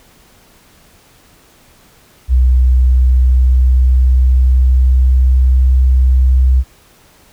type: tone with pitch glide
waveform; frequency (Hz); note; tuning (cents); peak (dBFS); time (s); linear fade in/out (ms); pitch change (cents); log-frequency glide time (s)
sine; 63 to 64.18; B1 to C2; +35 to -33; -6; 2.28-6.64; 50; +32; 2.59-5.74
effects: pink hiss -47 dBFS RMS until 7.32 s